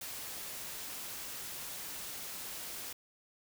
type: noise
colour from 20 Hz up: white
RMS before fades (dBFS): -43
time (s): 0.01-2.93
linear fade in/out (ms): 5
effects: none